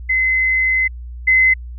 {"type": "tone pair in turn", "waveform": "sine", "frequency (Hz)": [2048, 2048], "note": ["C7", "C7"], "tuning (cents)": [-38, -38], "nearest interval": "unison", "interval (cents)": 0, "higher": "neither", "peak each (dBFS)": [-13, -9], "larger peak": "second", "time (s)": [[0.09, 0.88], [1.27, 1.54]], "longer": "first", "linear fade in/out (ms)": 10, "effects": ["added 60 Hz sine -28 dBFS peak until 1.78 s"]}